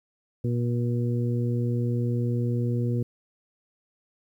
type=harmonic tone; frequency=120 Hz; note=B2; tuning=49 cents flat; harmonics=1 / 2 / 3 / 4; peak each=-24 / -30 / -34 / -36 dBFS; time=0.44-3.03 s; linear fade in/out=5 ms; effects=10-bit